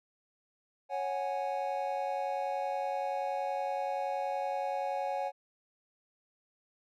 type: chord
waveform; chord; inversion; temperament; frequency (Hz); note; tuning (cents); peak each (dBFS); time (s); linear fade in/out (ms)
triangle; C# suspended fourth; none; equal with one note detuned; 552.8 / 740 / 830.6; C#5 / F#5 / G#5; -5 / 0 / 0; -34; 0.89-5.32; 50
effects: none